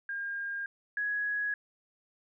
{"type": "tone pair in turn", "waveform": "sine", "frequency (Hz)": [1612, 1670.4], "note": ["G6", "G#6"], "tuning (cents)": [48, 10], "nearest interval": "minor second", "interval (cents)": 62, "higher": "second", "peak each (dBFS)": [-33, -29], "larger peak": "second", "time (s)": [[0.09, 0.66], [0.97, 1.54]], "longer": "neither", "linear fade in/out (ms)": 2, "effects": []}